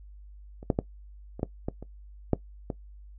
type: clicks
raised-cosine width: 2 ms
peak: -30 / -9 / -11 / -24 / -13 / -16 / -27 / -8 / -17 dBFS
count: 9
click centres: 0.629 / 0.702 / 0.789 / 1.395 / 1.431 / 1.685 / 1.826 / 2.333 / 2.702 s
effects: noise-tail reverb RT60 0.1 s tail -18 dB re dry + added 50 Hz sine -45 dBFS peak until 3.18 s